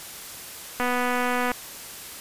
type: click train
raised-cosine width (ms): 0.5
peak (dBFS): -11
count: 178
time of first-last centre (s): 0.8-1.517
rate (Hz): 247
effects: white hiss -39 dBFS RMS until 2.2 s + resampled to 32000 Hz